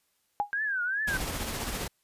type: tone with exponential decay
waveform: sine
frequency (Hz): 821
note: G#5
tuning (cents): -20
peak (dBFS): -20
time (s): 0.4-0.51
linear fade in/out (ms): 0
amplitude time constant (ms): 23
type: tone with vibrato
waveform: sine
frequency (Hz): 1582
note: G6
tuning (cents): +15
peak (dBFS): -27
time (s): 0.53-1.17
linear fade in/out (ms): 0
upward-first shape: triangle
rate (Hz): 2.5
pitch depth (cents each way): 200
type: noise with tremolo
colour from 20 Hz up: pink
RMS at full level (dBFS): -32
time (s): 1.07-1.88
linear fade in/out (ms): 10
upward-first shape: sine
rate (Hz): 15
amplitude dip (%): 35
effects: white hiss -73 dBFS RMS until 2.03 s + resampled to 32000 Hz